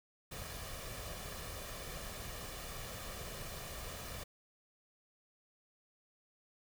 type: noise with comb filter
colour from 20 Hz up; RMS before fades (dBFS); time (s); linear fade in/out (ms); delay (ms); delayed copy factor
pink; -45; 0.31-4.24; 10; 1.7; +0.5
effects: none